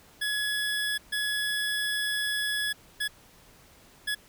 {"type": "tone bursts at uneven times", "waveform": "25% pulse", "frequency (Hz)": 1691, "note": "G#6", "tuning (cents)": 31, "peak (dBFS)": -23, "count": 4, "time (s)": [[0.21, 0.98], [1.12, 2.73], [3, 3.08], [4.07, 4.15]], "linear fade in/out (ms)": 10, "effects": ["pink hiss -56 dBFS RMS until 4.28 s"]}